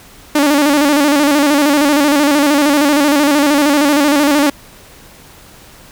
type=tone with vibrato; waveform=sawtooth; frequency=290 Hz; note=D4; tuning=22 cents flat; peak=-5 dBFS; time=0.35-4.5 s; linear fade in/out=5 ms; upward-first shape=square; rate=13 Hz; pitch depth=62 cents each way; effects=pink hiss -40 dBFS RMS until 5.91 s